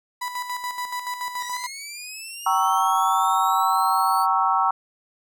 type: tone with tremolo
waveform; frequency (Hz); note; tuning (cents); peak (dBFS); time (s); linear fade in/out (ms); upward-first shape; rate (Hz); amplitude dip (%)
35% pulse; 987.8; B5; 0; -24; 0.21-1.67; 10; square; 7; 55
type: linear sweep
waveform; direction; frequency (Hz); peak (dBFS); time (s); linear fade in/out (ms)
15% pulse; up; 1864.7 to 4531; -27; 1.39-4.27; 50
type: chord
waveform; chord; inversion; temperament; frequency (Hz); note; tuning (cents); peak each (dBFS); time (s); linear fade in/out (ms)
sine; G diminished seventh; none; equal with one note detuned; 771.9 / 932.3 / 1108.7 / 1318.5; G5 / Bb5 / Db6 / Fb6; -27 / 0 / 0 / 0; -23; 2.46-4.71; 5
effects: none